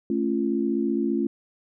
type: chord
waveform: sine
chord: A augmented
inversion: none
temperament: just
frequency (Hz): 220 / 275 / 343.8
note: A3 / C#4 / E#4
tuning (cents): 0 / -14 / -27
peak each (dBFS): -26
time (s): 0.1-1.27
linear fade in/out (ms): 2
effects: none